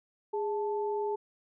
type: tone pair together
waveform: sine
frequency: 413.4 / 876 Hz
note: G#4 / A5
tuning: -8 / -8 cents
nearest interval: octave + minor second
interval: 1300 cents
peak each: -30 / -35 dBFS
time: 0.33-1.16 s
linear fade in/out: 10 ms
effects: none